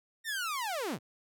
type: linear sweep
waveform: sawtooth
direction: down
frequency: 1864.7 to 92.5 Hz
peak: -29 dBFS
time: 0.24-0.99 s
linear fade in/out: 50 ms
effects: none